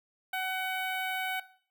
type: tone with notch filter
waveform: 15% pulse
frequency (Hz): 751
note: F#5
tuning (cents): +26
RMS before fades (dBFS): -33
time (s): 0.33-1.4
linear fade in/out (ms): 5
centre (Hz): 6500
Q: 0.8
effects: noise-tail reverb RT60 0.5 s tail -17 dB re dry